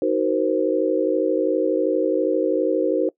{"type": "chord", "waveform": "sine", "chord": "C half-diminished seventh", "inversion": "first", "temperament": "just", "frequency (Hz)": [314, 376.7, 470.9, 523.3], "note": ["Eb4", "Gb4", "Bb4", "C5"], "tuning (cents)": [16, 31, 18, 0], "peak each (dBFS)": -23, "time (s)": [0.02, 3.09], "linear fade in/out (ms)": 2, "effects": ["noise-tail reverb RT60 0.1 s tail -21 dB re dry"]}